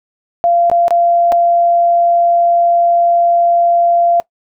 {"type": "tone with dropouts", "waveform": "sine", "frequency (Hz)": 689, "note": "F5", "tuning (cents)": -24, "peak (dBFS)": -8, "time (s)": [0.44, 4.2], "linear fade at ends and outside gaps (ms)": 0, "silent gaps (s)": [[0.699, 0.715], [0.881, 0.907], [1.32, 1.324]], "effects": ["noise-tail reverb RT60 0.1 s tail -21 dB re dry"]}